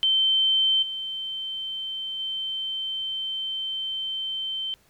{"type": "tone with level steps", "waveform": "sine", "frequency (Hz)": 3100, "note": "G7", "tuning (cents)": -20, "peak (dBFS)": [-18, -29, -27], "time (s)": [0.03, 4.74], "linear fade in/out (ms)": 0, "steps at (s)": [0.82, 2.19], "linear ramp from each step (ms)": 10, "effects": ["pink hiss -61 dBFS RMS until 4.89 s"]}